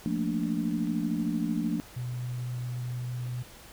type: chord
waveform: sine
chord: Bb major seventh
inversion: second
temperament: equal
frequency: 174.61 / 220 / 233.1 / 293.7 Hz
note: F3 / A3 / Bb3 / D4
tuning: 0 / 0 / 0 / 0 cents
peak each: -32 dBFS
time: 0.06-1.8 s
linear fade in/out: 0 ms
type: clicks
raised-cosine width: 0.3 ms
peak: -35 dBFS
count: 3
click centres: 0.434 / 0.712 / 0.872 s
type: tone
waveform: sine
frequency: 123.47 Hz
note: B2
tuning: in tune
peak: -31 dBFS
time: 1.96-3.43 s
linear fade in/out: 10 ms
effects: pink hiss -50 dBFS RMS until 3.72 s